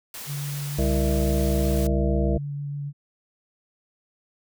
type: noise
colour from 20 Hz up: white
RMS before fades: -37 dBFS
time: 0.14-1.87 s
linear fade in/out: 2 ms
type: tone with vibrato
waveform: sine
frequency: 143.3 Hz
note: D3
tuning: 42 cents flat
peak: -28 dBFS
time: 0.26-2.93 s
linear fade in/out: 50 ms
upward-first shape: sine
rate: 6.9 Hz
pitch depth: 10 cents each way
type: harmonic tone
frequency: 66.4 Hz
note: C2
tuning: 26 cents sharp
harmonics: 1 / 3 / 5 / 7 / 9 / 10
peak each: -22 / -27 / -29 / -30 / -32 / -32 dBFS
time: 0.78-2.38 s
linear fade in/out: 10 ms
effects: none